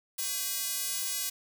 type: tone with high-pass filter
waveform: square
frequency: 225.3 Hz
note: A3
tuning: 41 cents sharp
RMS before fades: -33 dBFS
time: 0.18-1.3 s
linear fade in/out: 10 ms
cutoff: 6000 Hz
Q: 0.51
effects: none